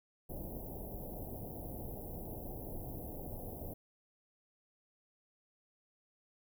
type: band-stop noise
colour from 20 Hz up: pink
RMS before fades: -44 dBFS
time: 0.29-3.74 s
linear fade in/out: 10 ms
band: 770 to 12000 Hz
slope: 48 dB/octave
effects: none